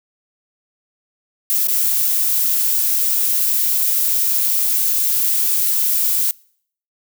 violet noise with dropouts, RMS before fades -17 dBFS, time 1.5-6.31 s, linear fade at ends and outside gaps 0 ms, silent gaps 1.672-1.684 s, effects noise-tail reverb RT60 0.6 s tail -25 dB re dry

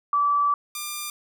sine / 5% pulse tone pair in turn, 1156 / 1195.4 Hz, D6 / D6, -28 / +30 cents, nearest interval minor second, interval 58 cents, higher second, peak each -18 dBFS, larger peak neither, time 0.13-0.54 / 0.75-1.1 s, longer first, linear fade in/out 2 ms, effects none

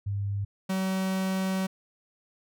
sine / 45% pulse tone pair in turn, 100.4 / 189.53 Hz, G2 / F#3, +42 / +42 cents, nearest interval major seventh, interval 1100 cents, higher second, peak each -27 / -26 dBFS, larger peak second, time 0.06-0.45 / 0.69-1.67 s, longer second, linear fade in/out 10 ms, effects none

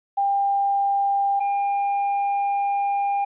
sine / triangle tone pair in turn, 797 / 802.5 Hz, G5 / G5, +28 / +40 cents, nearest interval unison, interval 12 cents, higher second, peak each -18 dBFS, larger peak neither, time 0.17-1.4 / 1.4-3.25 s, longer second, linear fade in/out 10 ms, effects resampled to 8000 Hz + 10-bit

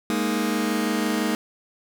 sawtooth chord, Ab suspended second, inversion none, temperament just, 207.7 / 233.6 / 311.5 Hz, Ab3 / Bb3 / Eb4, 0 / +4 / +2 cents, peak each -22 dBFS, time 0.1-1.35 s, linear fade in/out 0 ms, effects none

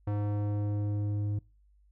square tone with low-pass filter sweep, 103.4 Hz, G#2, 7 cents flat, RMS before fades -31 dBFS, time 0.07-1.39 s, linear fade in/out 5 ms, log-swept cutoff 1000 to 240 Hz, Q 0.73, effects noise-tail reverb RT60 0.3 s tail -24 dB re dry + added 50 Hz sine -60 dBFS peak until 1.91 s

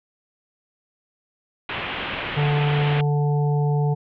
white low-pass noise, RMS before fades -29 dBFS, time 1.69-3.01 s, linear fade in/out 2 ms, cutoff 3200 Hz, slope 48 dB/octave
harmonic tone, 146.3 Hz, D3, 6 cents flat, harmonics 1 / 3 / 5 / 6, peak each -18 / -28 / -32 / -34 dBFS, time 2.36-3.95 s, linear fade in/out 20 ms
effects none

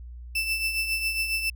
35% pulse tone with tremolo, 2652 Hz, E7, 10 cents sharp, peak -21 dBFS, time 0.35-1.5 s, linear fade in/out 5 ms, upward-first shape triangle, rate 7.3 Hz, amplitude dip 60%, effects added 60 Hz sine -38 dBFS peak until 1.55 s

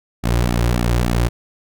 sawtooth tone with flanger, 59.4 Hz, A#1, 33 cents sharp, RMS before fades -17 dBFS, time 0.23-1.29 s, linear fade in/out 20 ms, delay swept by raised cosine 1.9 to 4.6 ms, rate 3.5 Hz, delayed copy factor -0.9, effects none

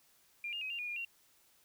sine tone with pitch steps, 2397 / 2824 / 2533 / 2787 / 2446 / 2417 / 2754 Hz, D7 / F7 / D#7 / F7 / D#7 / D7 / F7, +35 / +19 / +30 / -4 / -30 / +49 / -25 cents, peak -37 dBFS, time 0.44-1.049 s, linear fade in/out 2 ms, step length 87 ms, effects white hiss -68 dBFS RMS until 1.64 s

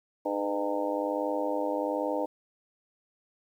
harmonic tone with a mistuned harmonic, 101.2 Hz, G#2, 44 cents flat, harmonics 3 / 4 / 5 / 6 / 7 / 8 / 9, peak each -33 / -41 / -32 / -33 / -42 / -38 / -36 dBFS, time 0.25-2.26 s, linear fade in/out 10 ms, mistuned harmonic 4, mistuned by +74 cents, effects 10-bit

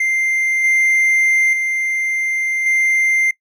triangle tone with level steps, 2093 Hz, C7, in tune, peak -13 / -10 / -15 / -11 dBFS, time 0-3.31 s, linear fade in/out 5 ms, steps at 0.64 / 1.53 / 2.66 s, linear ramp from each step 2 ms, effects noise-tail reverb RT60 0.1 s tail -20 dB re dry

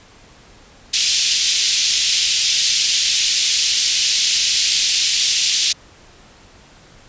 white band-pass noise, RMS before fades -17 dBFS, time 0.93-5.73 s, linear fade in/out 10 ms, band 2800 to 6400 Hz, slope 24 dB/octave, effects pink hiss -46 dBFS RMS until 7.08 s + resampled to 16000 Hz

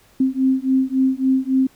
sine beating tone pair, 261.4 / 265 Hz, C4 / C4, -1 / +22 cents, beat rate 3.6 Hz, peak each -18 dBFS, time 0.2-1.67 s, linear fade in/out 5 ms, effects pink hiss -54 dBFS RMS until 1.75 s

